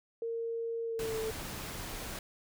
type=tone with pitch glide; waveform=sine; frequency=460 to 441.3 Hz; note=A#4 to A4; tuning=-23 to +5 cents; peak=-33 dBFS; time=0.22-1.31 s; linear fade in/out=2 ms; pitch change=-72 cents; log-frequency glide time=0.85-1.18 s
type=noise; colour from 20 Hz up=pink; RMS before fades=-41 dBFS; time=0.99-2.19 s; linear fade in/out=2 ms
effects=none